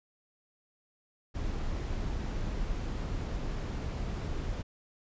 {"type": "noise", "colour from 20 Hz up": "brown", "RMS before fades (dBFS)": -34, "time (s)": [1.34, 4.63], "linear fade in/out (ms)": 20, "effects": ["resampled to 16000 Hz"]}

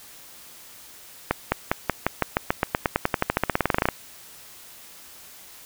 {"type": "accelerating click train", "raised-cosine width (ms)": 0.5, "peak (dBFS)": -4, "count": 28, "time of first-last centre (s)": [1.31, 3.887], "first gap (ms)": 210, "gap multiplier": 0.93, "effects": ["white hiss -46 dBFS RMS until 5.65 s"]}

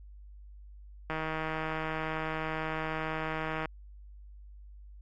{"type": "click train", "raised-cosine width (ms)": 0.5, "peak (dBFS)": -19, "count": 405, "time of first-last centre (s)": [1.1, 3.657], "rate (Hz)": 158, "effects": ["added 50 Hz sine -47 dBFS peak until 5.01 s", "AAC 64 kbps"]}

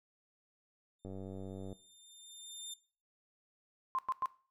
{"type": "tone with exponential growth", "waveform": "20% pulse", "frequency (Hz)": 3605, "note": "A7", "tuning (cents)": 41, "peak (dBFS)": -36, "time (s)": [0.99, 2.74], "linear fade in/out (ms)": 5, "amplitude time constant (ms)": 380}
{"type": "click train", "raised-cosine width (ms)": 2, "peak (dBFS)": -33, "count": 66, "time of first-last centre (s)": [1.05, 1.728], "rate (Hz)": 95.9}
{"type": "tone bursts", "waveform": "sine", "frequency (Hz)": 1050, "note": "C6", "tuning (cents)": 6, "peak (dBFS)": -31, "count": 3, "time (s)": [3.95, 4.258], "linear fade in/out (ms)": 0, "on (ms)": 36, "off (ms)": 100}
{"effects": ["noise-tail reverb RT60 0.4 s tail -18 dB re dry"]}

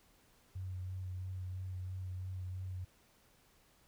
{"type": "tone with vibrato", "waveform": "sine", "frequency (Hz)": 92.5, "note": "F#2", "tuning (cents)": 0, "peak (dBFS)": -39, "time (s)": [0.55, 2.85], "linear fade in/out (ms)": 10, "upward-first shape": "sine", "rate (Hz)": 3, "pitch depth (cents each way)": 19, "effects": ["pink hiss -68 dBFS RMS until 3.87 s"]}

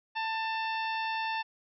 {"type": "harmonic tone", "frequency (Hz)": 890, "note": "A5", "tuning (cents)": 20, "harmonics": [1, 2, 3, 4, 5, 6], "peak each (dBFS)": [-32, -37, -38, -43, -47, -50], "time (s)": [0.15, 1.43], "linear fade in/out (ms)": 20, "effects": []}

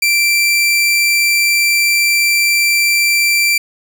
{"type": "tone", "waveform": "sawtooth", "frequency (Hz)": 2349, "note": "D7", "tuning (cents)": 0, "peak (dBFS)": -7, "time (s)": [0.02, 3.58], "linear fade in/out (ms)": 5, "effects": []}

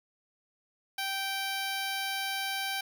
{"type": "tone", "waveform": "10% pulse", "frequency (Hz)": 780, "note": "G5", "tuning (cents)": -9, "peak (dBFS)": -23, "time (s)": [0.98, 2.81], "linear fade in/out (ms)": 5, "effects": ["10-bit"]}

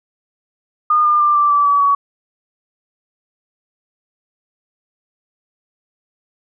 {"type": "tone with pitch steps", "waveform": "sine", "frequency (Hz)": [1219, 1203.6, 1188.4, 1173.4, 1158.6, 1144, 1129.5], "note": ["D#6", "D6", "D6", "D6", "D6", "D6", "C#6"], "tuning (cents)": [-36, 42, 20, -2, -24, -46, 32], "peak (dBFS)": -10, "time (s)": [0.9, 1.95], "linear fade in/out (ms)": 5, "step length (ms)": 150, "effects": []}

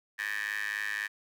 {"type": "tone with high-pass filter", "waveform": "15% pulse", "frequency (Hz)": 103.83, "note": "G#2", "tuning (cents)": 0, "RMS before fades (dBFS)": -34, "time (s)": [0.18, 1.08], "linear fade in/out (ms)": 20, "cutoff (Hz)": 1800, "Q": 8.6, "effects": []}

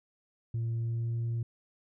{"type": "tone with pitch glide", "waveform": "sine", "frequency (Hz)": [115.2, 116.34], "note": ["A#2", "A#2"], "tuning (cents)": [-20, -3], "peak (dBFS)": -27, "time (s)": [0.54, 1.43], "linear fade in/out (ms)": 5, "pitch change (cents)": 17, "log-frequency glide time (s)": [0.74, 1.17], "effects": ["tanh soft clip ceiling -28 dBFS"]}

